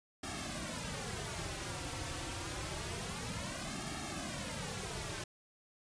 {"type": "noise with flanger", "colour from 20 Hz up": "pink", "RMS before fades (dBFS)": -41, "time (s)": [0.23, 5.24], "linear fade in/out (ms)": 5, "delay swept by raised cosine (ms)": [2, 4.9], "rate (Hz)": 0.27, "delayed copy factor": -1, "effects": ["resampled to 22050 Hz"]}